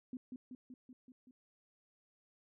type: tone with echo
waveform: sine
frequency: 252.9 Hz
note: B3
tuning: 41 cents sharp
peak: -40 dBFS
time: 0.13-0.17 s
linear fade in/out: 2 ms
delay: 190 ms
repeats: 6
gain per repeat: -3 dB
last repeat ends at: 1.31 s
effects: none